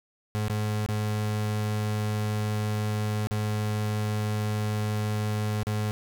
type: tone with dropouts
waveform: 35% pulse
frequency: 106.2 Hz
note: G#2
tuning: 39 cents sharp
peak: -24 dBFS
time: 0.35-5.91 s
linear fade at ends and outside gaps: 0 ms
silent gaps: 0.482-0.498 / 0.862-0.888 / 3.271-3.31 / 5.632-5.669 s
effects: none